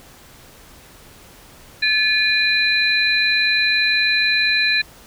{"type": "tone cluster", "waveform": "sine", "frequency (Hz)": [1728, 2432, 4037], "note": ["A6", "D#7", "B7"], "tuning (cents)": [-32, -40, 37], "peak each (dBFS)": -19, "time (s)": [1.82, 4.82], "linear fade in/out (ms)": 10, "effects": ["pink hiss -45 dBFS RMS until 5.06 s"]}